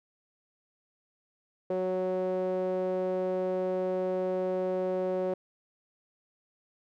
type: tone with band-pass filter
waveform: sawtooth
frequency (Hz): 185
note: F#3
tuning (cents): 0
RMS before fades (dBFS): -30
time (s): 1.7-5.34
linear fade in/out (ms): 5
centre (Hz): 480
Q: 7.5
effects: none